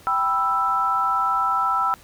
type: chord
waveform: sine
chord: E minor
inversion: first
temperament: equal with one note detuned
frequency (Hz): 784 / 987.8 / 1323.1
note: G5 / B5 / E6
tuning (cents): 0 / 0 / +6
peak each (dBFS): -26 / -25 / -20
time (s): 0.07-1.94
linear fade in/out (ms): 0
effects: pink hiss -49 dBFS RMS until 2.03 s